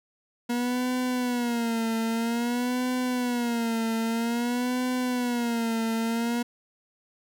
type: tone with vibrato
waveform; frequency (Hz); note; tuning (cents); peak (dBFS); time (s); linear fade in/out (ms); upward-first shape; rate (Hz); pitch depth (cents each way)
40% pulse; 238.7; A#3; +41; -24; 0.49-6.43; 10; sine; 0.51; 97
effects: none